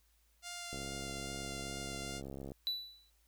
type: tone with vibrato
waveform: 5% pulse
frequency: 698.5 Hz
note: F5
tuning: in tune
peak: -31 dBFS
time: 0.42-2.22 s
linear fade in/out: 50 ms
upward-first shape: sine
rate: 2.4 Hz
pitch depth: 10 cents each way
type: click train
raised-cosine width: 2 ms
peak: -32 dBFS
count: 123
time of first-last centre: 0.73-2.519 s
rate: 68.2 Hz
type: tone with exponential decay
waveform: triangle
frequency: 3960 Hz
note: B7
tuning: 4 cents sharp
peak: -29 dBFS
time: 2.67-3.1 s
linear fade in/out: 0 ms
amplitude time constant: 93 ms
effects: added 55 Hz sine -70 dBFS peak until 3.27 s + white hiss -74 dBFS RMS until 3.27 s